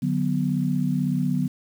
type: chord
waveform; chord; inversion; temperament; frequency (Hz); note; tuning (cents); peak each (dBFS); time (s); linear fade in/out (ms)
sine; B minor; first; equal with one note detuned; 148.8 / 185 / 246.9; D3 / F#3 / B3; +23 / 0 / 0; -25; 0.02-1.48; 10
effects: 8-bit